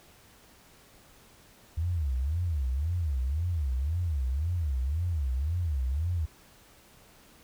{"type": "tone with vibrato", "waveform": "sine", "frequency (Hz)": 75, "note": "D2", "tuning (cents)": 37, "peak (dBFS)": -26, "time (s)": [1.77, 6.26], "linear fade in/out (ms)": 10, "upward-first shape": "sine", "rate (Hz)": 1.9, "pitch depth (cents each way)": 300, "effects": ["pink hiss -57 dBFS RMS until 7.43 s"]}